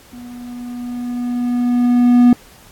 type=tone with level ramp; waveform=triangle; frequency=243.8 Hz; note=B3; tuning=22 cents flat; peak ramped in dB=-30 to -3 dBFS; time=0.13-2.33 s; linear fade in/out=2 ms; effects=pink hiss -45 dBFS RMS until 2.71 s + AAC 64 kbps